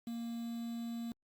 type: tone with quantisation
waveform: triangle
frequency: 233.1 Hz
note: A#3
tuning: in tune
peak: -36 dBFS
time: 0.07-1.12 s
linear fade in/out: 2 ms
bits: 9
effects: Opus 48 kbps